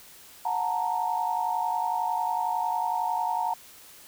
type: tone cluster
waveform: sine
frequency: 728 / 881 / 932 Hz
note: F#5 / A5 / A#5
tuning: -28 / +2 / -1 cents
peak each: -30 / -30 / -28 dBFS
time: 0.45-3.54 s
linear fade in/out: 5 ms
effects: white hiss -50 dBFS RMS until 4.07 s